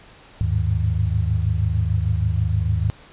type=tone cluster; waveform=sine; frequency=77.8 / 103.1 / 109.6 / 155.9 Hz; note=D#2 / G#2 / A2 / D#3; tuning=0 / -12 / -6 / +4 cents; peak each=-22 / -20 / -29 / -28 dBFS; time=0.41-2.9 s; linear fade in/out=0 ms; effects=pink hiss -47 dBFS RMS until 3.12 s + resampled to 8000 Hz